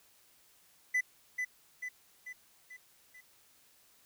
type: tone with echo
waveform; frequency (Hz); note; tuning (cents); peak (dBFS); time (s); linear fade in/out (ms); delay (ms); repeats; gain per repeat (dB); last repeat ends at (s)
triangle; 2000; B6; +21; -25; 0.94-1.01; 10; 440; 5; -5; 3.21
effects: white hiss -65 dBFS RMS until 4.05 s